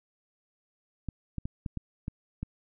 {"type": "clicks", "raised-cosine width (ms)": 5, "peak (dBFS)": -21, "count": 7, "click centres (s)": [1.087, 1.383, 1.455, 1.662, 1.773, 2.081, 2.43], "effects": []}